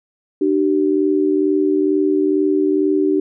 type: tone pair together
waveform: sine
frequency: 301 / 383.2 Hz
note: D4 / G4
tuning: +43 / -39 cents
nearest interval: major third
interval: 418 cents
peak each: -16 dBFS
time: 0.41-3.2 s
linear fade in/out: 5 ms
effects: none